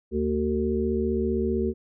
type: harmonic tone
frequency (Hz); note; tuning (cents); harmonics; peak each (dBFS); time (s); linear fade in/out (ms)
75.4; D2; +46; 1 / 3 / 5 / 6; -30 / -27 / -26 / -31; 0.11-1.74; 50
effects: none